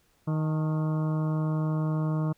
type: harmonic tone with a mistuned harmonic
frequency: 156 Hz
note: D#3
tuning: 5 cents sharp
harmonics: 1 / 2 / 3 / 4 / 5 / 6 / 7 / 8 / 9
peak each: -25 / -34 / -42 / -40 / -51 / -45 / -43 / -47 / -52 dBFS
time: 0.27-2.33 s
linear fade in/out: 10 ms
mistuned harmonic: 6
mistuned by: -62 cents
effects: pink hiss -67 dBFS RMS until 2.37 s

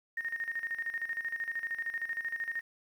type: tone with tremolo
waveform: sine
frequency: 1846 Hz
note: A#6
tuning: 17 cents flat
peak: -31 dBFS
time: 0.17-2.61 s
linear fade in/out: 5 ms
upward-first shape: square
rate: 13 Hz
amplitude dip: 70%
effects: 10-bit

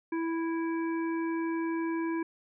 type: harmonic tone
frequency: 329.6 Hz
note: E4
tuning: in tune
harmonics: 1 / 3 / 5 / 7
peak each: -29 / -39 / -43 / -46 dBFS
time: 0.12-2.23 s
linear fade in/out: 5 ms
effects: none

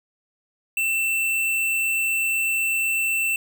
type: tone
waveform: square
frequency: 2678 Hz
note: E7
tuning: 27 cents sharp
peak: -21 dBFS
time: 0.77-3.36 s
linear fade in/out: 2 ms
effects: none

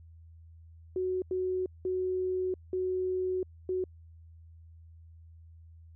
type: tone bursts at uneven times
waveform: sine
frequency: 370 Hz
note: F#4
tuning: in tune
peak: -28 dBFS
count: 5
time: 0.96-1.22 / 1.31-1.66 / 1.85-2.54 / 2.73-3.43 / 3.69-3.84 s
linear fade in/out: 2 ms
effects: added 82 Hz sine -50 dBFS peak until 5.95 s

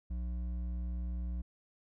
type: tone with hard clipping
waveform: triangle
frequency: 60.3 Hz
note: B1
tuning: 41 cents flat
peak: -36 dBFS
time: 0.1-1.42 s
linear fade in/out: 10 ms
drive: 11 dB
effects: none

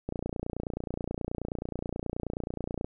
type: click train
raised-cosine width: 2 ms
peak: -19 dBFS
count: 82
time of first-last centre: 0.09-2.845 s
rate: 29.4 Hz
effects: none

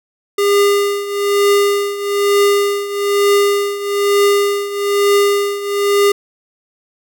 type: tone with tremolo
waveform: square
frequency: 404.4 Hz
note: G#4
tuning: 46 cents flat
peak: -9 dBFS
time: 0.38-6.12 s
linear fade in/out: 5 ms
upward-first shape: triangle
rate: 1.1 Hz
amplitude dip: 80%
effects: none

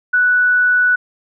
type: tone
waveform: sine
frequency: 1480 Hz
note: F#6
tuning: in tune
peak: -10 dBFS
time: 0.13-0.96 s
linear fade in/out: 10 ms
effects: none

